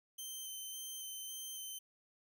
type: tone with vibrato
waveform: 10% pulse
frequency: 3100 Hz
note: G7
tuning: 20 cents flat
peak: -36 dBFS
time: 0.18-1.79 s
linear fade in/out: 10 ms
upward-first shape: square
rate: 1.8 Hz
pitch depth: 10 cents each way
effects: none